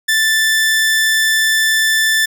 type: tone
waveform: sawtooth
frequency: 1763 Hz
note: A6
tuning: 3 cents sharp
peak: -8 dBFS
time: 0.08-2.26 s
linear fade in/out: 10 ms
effects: none